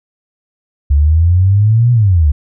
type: exponential two-way sweep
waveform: sine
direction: up then down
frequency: 69.3 to 123.47 to 69.3 Hz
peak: -6 dBFS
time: 0.9-2.32 s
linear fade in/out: 10 ms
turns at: 1.92 s
effects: none